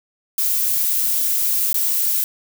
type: noise with dropouts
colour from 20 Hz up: violet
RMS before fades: -19 dBFS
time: 0.38-2.24 s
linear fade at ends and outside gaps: 1 ms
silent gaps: 1.729-1.743 s
effects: none